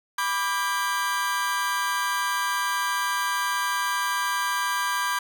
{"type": "chord", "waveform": "40% pulse", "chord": "G major", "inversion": "first", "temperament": "equal with one note detuned", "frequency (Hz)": [987.8, 1174.7, 1604.6], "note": ["B5", "D6", "G6"], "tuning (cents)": [0, 0, 40], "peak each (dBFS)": [-27, -28, -27], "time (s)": [0.18, 5.19], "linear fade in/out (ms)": 5, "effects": []}